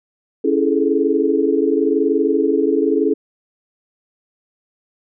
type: chord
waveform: sine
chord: A major seventh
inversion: first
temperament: equal with one note detuned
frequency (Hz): 277.2 / 329.6 / 415.3 / 436.2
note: C#4 / E4 / G#4 / A4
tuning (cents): 0 / 0 / 0 / -15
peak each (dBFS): -19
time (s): 0.44-3.14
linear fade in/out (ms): 10
effects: none